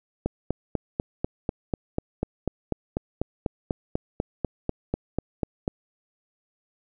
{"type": "click train", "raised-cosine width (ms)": 2, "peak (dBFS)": -11, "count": 23, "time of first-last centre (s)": [0.26, 5.679], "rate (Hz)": 4.06, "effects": []}